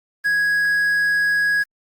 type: tone with quantisation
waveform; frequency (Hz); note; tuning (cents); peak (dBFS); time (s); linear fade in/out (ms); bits
triangle; 1661.2; G#6; 0; -14; 0.24-1.64; 20; 7
effects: Opus 32 kbps